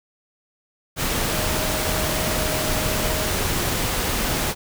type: tone in noise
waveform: sine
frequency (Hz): 622.3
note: D#5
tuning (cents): 0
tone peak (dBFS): -30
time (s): 1.3-3.33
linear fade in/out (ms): 50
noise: pink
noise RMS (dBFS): -23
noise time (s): 0.96-4.55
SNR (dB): -10
effects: none